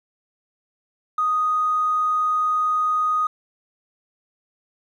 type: tone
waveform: triangle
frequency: 1244.5 Hz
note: D#6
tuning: in tune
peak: -14 dBFS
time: 1.18-3.27 s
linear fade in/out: 5 ms
effects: tanh soft clip ceiling -16 dBFS